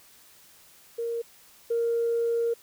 sine tone pair in turn, 465.9 / 465.9 Hz, A#4 / A#4, -1 / -1 cents, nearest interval unison, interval 0 cents, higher neither, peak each -27 / -22 dBFS, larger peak second, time 0.98-1.22 / 1.7-2.54 s, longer second, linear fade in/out 10 ms, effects tanh soft clip ceiling -18 dBFS + white hiss -55 dBFS RMS until 2.62 s

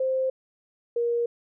sine tone pair in turn, 523.3 / 472.3 Hz, C5 / A#4, 0 / +23 cents, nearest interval major second, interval 177 cents, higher first, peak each -22 dBFS, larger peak neither, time 0-0.3 / 0.96-1.26 s, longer neither, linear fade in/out 5 ms, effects none

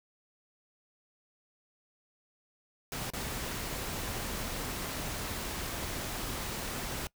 pink noise with dropouts, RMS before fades -37 dBFS, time 2.92-7.07 s, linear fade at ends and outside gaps 1 ms, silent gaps 3.103-3.135 s, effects noise-tail reverb RT60 0.1 s tail -22 dB re dry

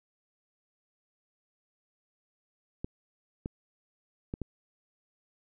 clicks, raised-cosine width 3 ms, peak -21 dBFS, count 4, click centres 2.845 / 3.459 / 4.339 / 4.417 s, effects none

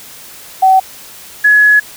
sine tone pair in turn, 760 / 1690.9 Hz, F#5 / G#6, +46 / +31 cents, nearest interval octave + major second, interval 1385 cents, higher second, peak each -4 dBFS, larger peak neither, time 0.62-0.8 / 1.44-1.8 s, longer second, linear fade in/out 10 ms, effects white hiss -34 dBFS RMS until 1.96 s

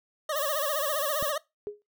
25% pulse tone with vibrato, 588 Hz, D5, 2 cents sharp, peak -24 dBFS, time 0.29-1.38 s, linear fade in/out 5 ms, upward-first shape sine, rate 15 Hz, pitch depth 120 cents each way
violet noise, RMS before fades -34 dBFS, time 0.35-1.32 s, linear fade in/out 20 ms
click, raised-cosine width 3 ms, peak -24 dBFS, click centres 1.226 s
sine tone with exponential decay, 415.3 Hz, G#4, in tune, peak -28 dBFS, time 1.67-1.82 s, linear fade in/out 0 ms, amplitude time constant 32 ms
effects noise-tail reverb RT60 0.2 s tail -20 dB re dry

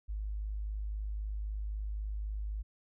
sine tone, 51.91 Hz, G#1, in tune, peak -34 dBFS, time 0.08-2.63 s, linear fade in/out 20 ms, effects none

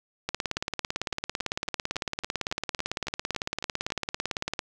two click trains, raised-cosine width 0.2 ms, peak -18 / -11 dBFS, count 13 / 78, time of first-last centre 0.57-3.903 / 0.29-4.592 s, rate 3.6 / 17.9 Hz, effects none

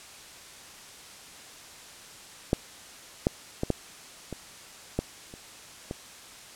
clicks, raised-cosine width 2 ms, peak -8 / -8 / -13 / -10 / -21 / -12 / -29 / -19 dBFS, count 8, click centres 2.531 / 3.269 / 3.634 / 3.703 / 4.327 / 4.99 / 5.339 / 5.911 s, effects white hiss -47 dBFS RMS until 6.55 s + low-pass 9000 Hz 12 dB/octave

